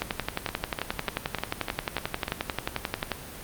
two click trains, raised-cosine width 0.3 ms, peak -10 / -13 dBFS, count 36 / 7, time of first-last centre 0.02-3.117 / 0.49-2.281 s, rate 11.3 / 3.35 Hz, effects pink hiss -41 dBFS RMS until 3.43 s + Opus 48 kbps

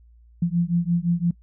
sine beating tone pair, 169.4 / 175.2 Hz, E3 / F3, +48 / +6 cents, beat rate 5.8 Hz, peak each -22 dBFS, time 0.42-1.31 s, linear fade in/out 5 ms, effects noise-tail reverb RT60 0.1 s tail -22 dB re dry + added 58 Hz sine -49 dBFS peak until 1.42 s

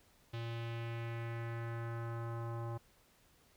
square tone with low-pass filter sweep, 116.1 Hz, A#2, 7 cents flat, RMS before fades -41 dBFS, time 0.33-2.78 s, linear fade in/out 10 ms, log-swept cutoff 3500 to 980 Hz, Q 2.1, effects pink hiss -68 dBFS RMS until 3.56 s

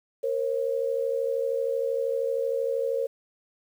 sine tone pair together, 466.2 / 539.1 Hz, A#4 / C#5, 0 / -48 cents, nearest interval minor third, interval 252 cents, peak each -27 dBFS, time 0.23-3.07 s, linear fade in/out 10 ms, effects 9-bit

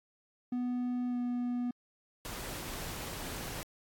triangle tone with pitch glide, 246.9 to 244.3 Hz, B3 to B3, 0 to -19 cents, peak -29 dBFS, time 0.52-1.71 s, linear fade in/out 5 ms, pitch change -19 cents, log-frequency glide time 1.08-1.17 s
pink noise, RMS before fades -41 dBFS, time 2.25-3.63 s, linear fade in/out 0 ms
effects AAC 64 kbps

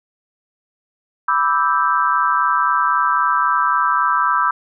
sine chord, E minor seventh, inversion second, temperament equal, 987.8 / 1174.7 / 1318.5 / 1568 Hz, B5 / D6 / E6 / G6, 0 / 0 / 0 / 0 cents, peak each -19 / -19 / -18 / -22 dBFS, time 1.28-4.51 s, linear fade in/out 5 ms, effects none

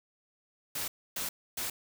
white noise bursts, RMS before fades -35 dBFS, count 3, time 0.75-1.7 s, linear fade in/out 5 ms, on 130 ms, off 280 ms, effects none

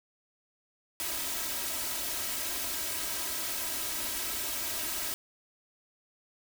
white noise with comb filter, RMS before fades -34 dBFS, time 1-5.14 s, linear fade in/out 0 ms, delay 3.1 ms, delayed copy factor +0.75, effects none

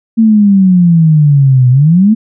sine exponential two-way sweep, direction down then up, 228.3 to 123.47 to 228.3 Hz, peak -3 dBFS, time 0.17-2.15 s, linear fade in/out 20 ms, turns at 1.7 s, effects none

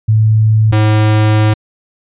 sine / square tone pair in turn, 109.2 / 107.45 Hz, A2 / A2, -13 / -41 cents, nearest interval unison, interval 28 cents, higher first, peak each -6 / -8 dBFS, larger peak first, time 0.08-0.72 / 0.72-1.54 s, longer second, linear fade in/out 10 ms, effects resampled to 8000 Hz

